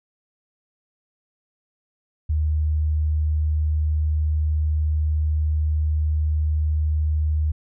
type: tone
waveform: sine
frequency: 76.7 Hz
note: D#2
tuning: 24 cents flat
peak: -18 dBFS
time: 2.29-7.52 s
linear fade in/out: 10 ms
effects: none